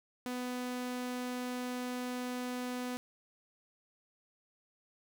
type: tone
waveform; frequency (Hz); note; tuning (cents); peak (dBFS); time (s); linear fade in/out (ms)
sawtooth; 248.9; B3; +14; -32; 0.26-2.97; 0
effects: none

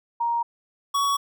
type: tone pair in turn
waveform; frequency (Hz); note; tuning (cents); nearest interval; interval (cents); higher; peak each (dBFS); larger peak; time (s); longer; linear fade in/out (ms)
sine / square; 938 / 1122.7; A#5 / C#6; +11 / +22; minor third; 311; second; -21; neither; 0.2-0.43 / 0.94-1.17; neither; 10
effects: none

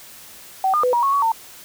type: tone with pitch steps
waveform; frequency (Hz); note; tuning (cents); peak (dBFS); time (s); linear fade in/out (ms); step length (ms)
sine; 764 / 1214 / 499.1 / 953 / 1100 / 1125 / 905; G5 / D#6 / B4 / A#5 / C#6 / C#6 / A5; -45 / -43 / +18 / +38 / -14 / +25 / +48; -15; 0.64-1.319; 2; 97
effects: white hiss -42 dBFS RMS until 1.64 s

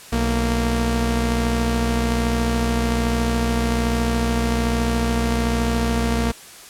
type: tone pair together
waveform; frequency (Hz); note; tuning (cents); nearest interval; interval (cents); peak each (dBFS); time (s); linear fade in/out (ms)
sawtooth; 61.21 / 231.1; B1 / A#3; -15 / -15; octave + major seventh; 2300; -17; 0.12-6.32; 10
effects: white hiss -41 dBFS RMS until 6.69 s + low-pass 11000 Hz 12 dB/octave

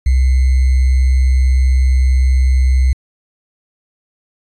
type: tone with sample-and-hold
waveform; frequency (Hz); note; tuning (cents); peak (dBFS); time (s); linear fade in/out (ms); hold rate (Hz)
sine; 64.6; C2; -21; -8; 0.06-2.93; 5; 2100
effects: resampled to 22050 Hz

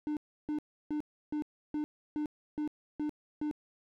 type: tone bursts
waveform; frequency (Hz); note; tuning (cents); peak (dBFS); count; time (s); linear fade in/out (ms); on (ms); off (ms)
triangle; 300.2; D4; +38; -29; 9; 0.07-3.512; 0; 98; 320
effects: none

